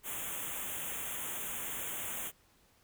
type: band-stop noise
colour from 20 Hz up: white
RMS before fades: -39 dBFS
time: 0.03-2.32 s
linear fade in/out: 50 ms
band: 3500 to 6400 Hz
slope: 96 dB/octave
effects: pink hiss -67 dBFS RMS until 2.83 s